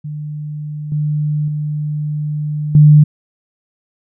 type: tone with level steps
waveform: sine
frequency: 150 Hz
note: D3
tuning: 37 cents sharp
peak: -22 / -14 / -17 / -3 dBFS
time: 0.04-3.04 s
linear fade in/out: 10 ms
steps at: 0.92 / 1.48 / 2.75 s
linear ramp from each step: 2 ms
effects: none